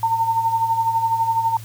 sine tone with tremolo, 908 Hz, A#5, 46 cents flat, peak -14 dBFS, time 0.03-1.57 s, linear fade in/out 2 ms, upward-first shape sine, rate 12 Hz, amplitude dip 60%, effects added 111 Hz sine -34 dBFS peak until 1.64 s + white hiss -44 dBFS RMS until 1.64 s

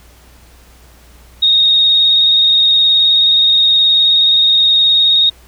sine tone with vibrato, 3729 Hz, A#7, in tune, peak -7 dBFS, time 1.42-5.3 s, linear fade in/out 10 ms, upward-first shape square, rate 19 Hz, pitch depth 16 cents each way, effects added 60 Hz sine -42 dBFS peak until 5.47 s + pink hiss -46 dBFS RMS until 5.47 s

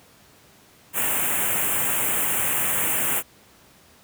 white band-stop noise, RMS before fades -23 dBFS, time 0.93-3.23 s, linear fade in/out 50 ms, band 3000 to 7400 Hz, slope 48 dB/octave, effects pink hiss -53 dBFS RMS until 4.03 s + high-pass 80 Hz 12 dB/octave

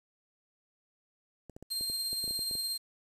clicks, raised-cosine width 2 ms, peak -33 dBFS, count 12, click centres 1.497 / 1.565 / 1.626 / 1.81 / 1.899 / 2.13 / 2.241 / 2.278 / 2.309 / 2.392 / 2.512 / 2.553 s
sawtooth tone with tremolo, 4186 Hz, C8, in tune, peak -28 dBFS, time 1.7-2.78 s, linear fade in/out 20 ms, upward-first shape sine, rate 17 Hz, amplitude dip 30%
effects resampled to 32000 Hz + 9-bit

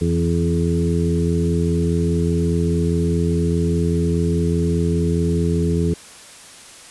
harmonic tone with a mistuned harmonic, 84.9 Hz, F2, 48 cents flat, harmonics 1 / 2 / 3 / 4 / 5, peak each -21 / -19 / -26 / -26 / -24 dBFS, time 0.01-5.94 s, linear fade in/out 5 ms, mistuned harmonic 2, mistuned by -32 cents, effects white hiss -41 dBFS RMS until 6.9 s + resampled to 24000 Hz

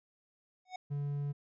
square tone with exponential growth, 740 Hz, F#5, in tune, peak -37 dBFS, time 0.65-0.76 s, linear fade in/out 5 ms, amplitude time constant 23 ms
triangle tone, 143.4 Hz, D3, 41 cents flat, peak -31 dBFS, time 0.9-1.33 s, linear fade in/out 20 ms
effects resampled to 16000 Hz

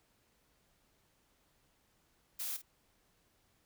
blue noise with echo, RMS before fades -39 dBFS, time 2.39-2.57 s, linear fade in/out 10 ms, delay 50 ms, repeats 1, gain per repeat -13 dB, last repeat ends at 2.62 s, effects pink hiss -73 dBFS RMS until 3.65 s

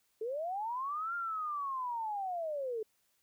sine linear two-way sweep, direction up then down, 421.9 to 1408 to 421.9 Hz, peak -34 dBFS, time 0.21-2.83 s, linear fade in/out 5 ms, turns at 1.15 s, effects white hiss -75 dBFS RMS until 3.22 s

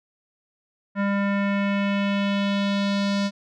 square tone with low-pass filter sweep, 200 Hz, G3, 35 cents sharp, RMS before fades -23 dBFS, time 0.95-3.31 s, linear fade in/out 50 ms, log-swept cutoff 1700 to 5000 Hz, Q 2.2, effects none

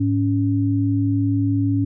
sine tone pair together, 105.8 / 279.7 Hz, G#2 / C#4, +33 / +16 cents, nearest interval octave + perfect fourth, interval 1683 cents, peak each -19 dBFS, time 0-1.85 s, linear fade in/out 10 ms, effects none

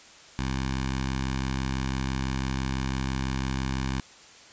10% pulse tone with notch filter, 66 Hz, C2, 16 cents sharp, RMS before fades -29 dBFS, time 0.39-4 s, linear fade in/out 0 ms, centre 460 Hz, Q 0.82, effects white hiss -50 dBFS RMS until 4.52 s + resampled to 16000 Hz

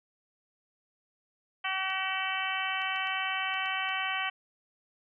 harmonic tone, 380.7 Hz, F#4, 49 cents sharp, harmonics 2 / 3 / 4 / 5 / 6 / 7 / 8, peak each -37 / -37 / -37 / -37 / -37 / -37 / -37 dBFS, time 1.64-4.3 s, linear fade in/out 10 ms
clicks, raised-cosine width 0.2 ms, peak -34 dBFS, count 7, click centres 1.902 / 2.818 / 2.961 / 3.072 / 3.54 / 3.659 / 3.89 s
effects none

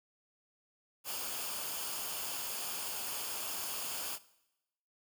white noise with comb filter, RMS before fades -39 dBFS, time 1.04-4.19 s, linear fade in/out 50 ms, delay 0.51 ms, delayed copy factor -0.55, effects noise-tail reverb RT60 0.9 s tail -19 dB re dry

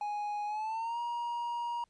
triangle tone with pitch glide, 830.6 to 948.6 Hz, G#5 to A#5, 0 to +30 cents, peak -31 dBFS, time 0.01-1.84 s, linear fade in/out 2 ms, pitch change +230 cents, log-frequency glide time 0.46-0.99 s, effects pink hiss -75 dBFS RMS until 1.89 s + resampled to 22050 Hz

